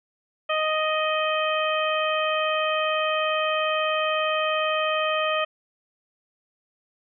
harmonic tone with a mistuned harmonic, 622.3 Hz, D#5, in tune, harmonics 1 / 2 / 3 / 4 / 5, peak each -25 / -26 / -32 / -30 / -31 dBFS, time 0.49-5.45 s, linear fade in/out 10 ms, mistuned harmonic 4, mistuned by +22 cents, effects none

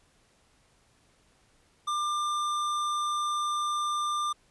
sine tone with tanh clipping, 1194 Hz, D6, 28 cents sharp, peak -29 dBFS, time 1.87-4.33 s, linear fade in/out 10 ms, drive 17 dB, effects pink hiss -65 dBFS RMS until 4.5 s + resampled to 24000 Hz

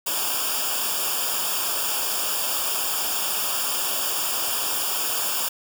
white noise with comb filter, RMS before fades -25 dBFS, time 0.06-5.49 s, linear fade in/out 10 ms, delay 0.49 ms, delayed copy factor -0.9, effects none

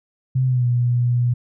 sine tone with pitch glide, 129.7 to 121.72 Hz, C3 to B2, -15 to -25 cents, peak -15 dBFS, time 0.35-1.34 s, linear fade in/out 10 ms, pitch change -110 cents, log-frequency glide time 0.46-0.66 s, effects none

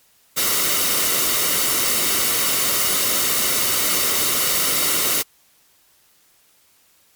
white noise with comb filter, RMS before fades -19 dBFS, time 0.36-5.23 s, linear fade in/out 20 ms, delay 1.2 ms, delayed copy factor -0.5, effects white hiss -57 dBFS RMS until 7.15 s + MP3 96 kbps

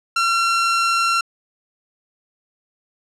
sawtooth tone, 1363 Hz, F6, 43 cents flat, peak -12 dBFS, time 0.16-1.21 s, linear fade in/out 5 ms, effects low-pass 7000 Hz 12 dB/octave

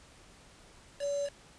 sine tone with quantisation, 570 Hz, C#5, 48 cents sharp, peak -30 dBFS, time 0.99-1.3 s, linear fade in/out 50 ms, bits 7, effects pink hiss -57 dBFS RMS until 1.58 s + resampled to 22050 Hz

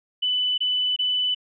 sine tone bursts, 2993 Hz, F#7, 19 cents sharp, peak -20 dBFS, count 3, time 0.22-1.348 s, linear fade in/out 10 ms, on 360 ms, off 24 ms, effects none

